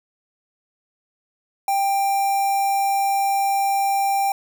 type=tone with notch filter; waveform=square; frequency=790 Hz; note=G5; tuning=13 cents sharp; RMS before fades=-20 dBFS; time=1.68-4.32 s; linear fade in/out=2 ms; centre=3500 Hz; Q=0.7; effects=none